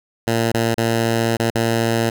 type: tone with dropouts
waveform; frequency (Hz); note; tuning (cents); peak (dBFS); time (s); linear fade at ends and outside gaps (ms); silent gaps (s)
10% pulse; 114.9; A#2; -25; -8; 0.27-2.1; 5; 0.518-0.542 / 0.744-0.778 / 1.369-1.397 / 1.503-1.551
effects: none